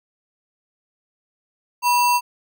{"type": "tone with sample-and-hold", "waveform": "sine", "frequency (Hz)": 973, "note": "B5", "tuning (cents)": -26, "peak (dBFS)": -14, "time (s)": [1.82, 2.21], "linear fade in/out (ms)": 50, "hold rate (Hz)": 3675, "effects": []}